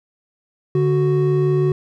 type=tone pair together; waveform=triangle; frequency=145.55 / 370.6 Hz; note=D3 / F#4; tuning=-15 / +3 cents; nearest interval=octave + major third; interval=1618 cents; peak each=-15 dBFS; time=0.75-1.72 s; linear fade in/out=2 ms; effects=none